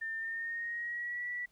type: tone with pitch glide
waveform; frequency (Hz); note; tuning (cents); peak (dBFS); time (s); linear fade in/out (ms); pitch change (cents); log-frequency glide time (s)
sine; 1800 to 1951.6; A6 to B6; +39 to -21; -35; 0.01-1.46; 10; +140; 0.18-1.26
effects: pink hiss -71 dBFS RMS until 1.51 s